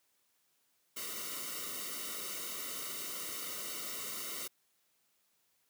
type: noise with comb filter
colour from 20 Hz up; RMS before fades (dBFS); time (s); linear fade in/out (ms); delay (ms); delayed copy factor
white; -41; 0.96-4.48; 10; 1.2; -0.95
effects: white hiss -75 dBFS RMS until 5.69 s + high-pass 100 Hz 12 dB/octave